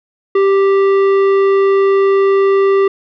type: tone with tanh clipping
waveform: sine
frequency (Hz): 392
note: G4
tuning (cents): 0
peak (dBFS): -10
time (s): 0.35-2.88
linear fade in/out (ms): 5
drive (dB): 12
effects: none